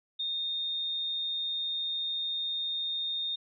sine tone, 3667 Hz, A#7, 29 cents flat, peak -30 dBFS, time 0.19-3.36 s, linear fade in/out 10 ms, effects none

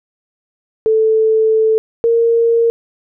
sine tone pair in turn, 440 / 462.7 Hz, A4 / A#4, 0 / -13 cents, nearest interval minor second, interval 87 cents, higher second, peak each -9 dBFS, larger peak neither, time 0.86-1.78 / 2.04-2.7 s, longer first, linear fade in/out 0 ms, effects none

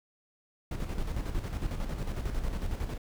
brown noise with tremolo, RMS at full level -31 dBFS, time 0.71-2.98 s, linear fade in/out 5 ms, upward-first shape square, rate 11 Hz, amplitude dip 50%, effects none

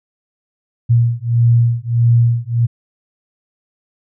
sine beating tone pair, 117.2 / 118.8 Hz, A#2 / A#2, +10 / +33 cents, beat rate 1.6 Hz, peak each -13 dBFS, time 0.89-2.67 s, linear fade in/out 20 ms, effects none

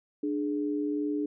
sine tone pair together, 296.3 / 419 Hz, D4 / G#4, +15 / +15 cents, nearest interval tritone, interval 600 cents, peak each -28 / -34 dBFS, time 0.23-1.26 s, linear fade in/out 5 ms, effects none

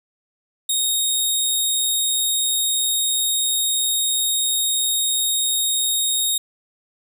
15% pulse tone, 3729 Hz, A#7, in tune, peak -11 dBFS, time 0.69-6.38 s, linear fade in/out 5 ms, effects none

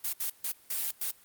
blue noise bursts at uneven times, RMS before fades -32 dBFS, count 5, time 0.04-0.13 / 0.2-0.3 / 0.44-0.52 / 0.7-0.91 / 1.01-1.11 s, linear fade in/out 5 ms, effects white hiss -59 dBFS RMS until 1.24 s + Opus 32 kbps

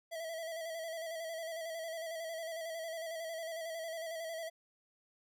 square tone with vibrato, 655 Hz, E5, 11 cents flat, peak -40 dBFS, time 0.11-4.5 s, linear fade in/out 20 ms, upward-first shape square, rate 11 Hz, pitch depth 37 cents each way, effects none

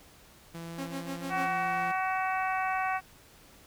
sawtooth tone with pitch glide, 167.1 to 173.19 Hz, E3 to F3, +24 to -14 cents, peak -35 dBFS, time 0.54-1.92 s, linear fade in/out 10 ms, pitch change +62 cents, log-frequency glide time 0.66-1.43 s
sawtooth tone with tremolo, 271.6 Hz, C#4, 35 cents flat, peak -30 dBFS, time 0.78-1.49 s, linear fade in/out 5 ms, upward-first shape sine, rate 6.7 Hz, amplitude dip 85%
harmonic tone, 376.6 Hz, F#4, 31 cents sharp, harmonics 2 / 3 / 4 / 5 / 6 / 7, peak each -30 / -34 / -36 / -38 / -40 / -41 dBFS, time 1.29-3.01 s, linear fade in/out 50 ms
effects pink hiss -56 dBFS RMS until 3.66 s

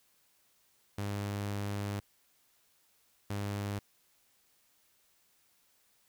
sawtooth tone bursts at uneven times, 101.5 Hz, G#2, 39 cents flat, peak -30 dBFS, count 2, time 0.98-2 / 3.3-3.79 s, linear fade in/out 5 ms, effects white hiss -70 dBFS RMS until 6.08 s

